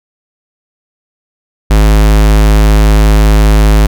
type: tone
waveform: square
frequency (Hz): 52.6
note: G#1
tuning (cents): +23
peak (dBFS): -4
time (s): 1.7-3.87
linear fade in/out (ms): 10
effects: none